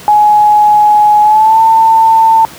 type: tone with pitch glide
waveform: sine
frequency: 840 to 895.1 Hz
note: G#5 to A5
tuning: +19 to +29 cents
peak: -3 dBFS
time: 0.08-2.45 s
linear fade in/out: 0 ms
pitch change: +110 cents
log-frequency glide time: 1.22-1.6 s
effects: pink hiss -31 dBFS RMS until 2.58 s + high-pass 100 Hz 12 dB/octave